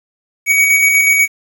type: tone with tremolo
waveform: square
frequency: 2255 Hz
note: C#7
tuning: 29 cents sharp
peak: -8 dBFS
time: 0.46-1.28 s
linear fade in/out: 50 ms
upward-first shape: square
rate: 8.2 Hz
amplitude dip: 30%
effects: 7-bit